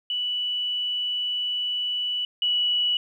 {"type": "tone pair in turn", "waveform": "sine", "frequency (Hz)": [2960, 2943], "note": ["F#7", "F#7"], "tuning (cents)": [0, -10], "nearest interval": "unison", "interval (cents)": 10, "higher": "first", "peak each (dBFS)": [-24, -20], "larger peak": "second", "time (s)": [[0.1, 2.25], [2.42, 2.97]], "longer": "first", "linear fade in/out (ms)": 2, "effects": ["10-bit"]}